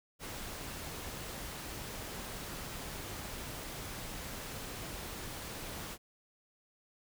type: noise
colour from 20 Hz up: pink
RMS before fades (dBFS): -43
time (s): 0.19-5.98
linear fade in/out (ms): 50
effects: none